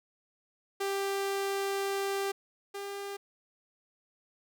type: tone pair in turn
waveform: sawtooth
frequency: 394.1 / 399.6 Hz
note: G4 / G4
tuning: +9 / +33 cents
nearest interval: unison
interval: 24 cents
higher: second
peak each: -26 / -33 dBFS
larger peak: first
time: 0.8-2.32 / 2.74-3.17 s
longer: first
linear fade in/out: 10 ms
effects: none